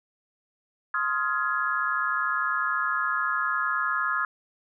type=chord; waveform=sine; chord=F minor seventh; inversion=second; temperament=just; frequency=1047.7 / 1257.2 / 1396.9 / 1676.3 Hz; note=C6 / Eb6 / F6 / Ab6; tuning=+2 / +18 / 0 / +16 cents; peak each=-32 / -28 / -29 / -29 dBFS; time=0.94-4.25 s; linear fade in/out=2 ms; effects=none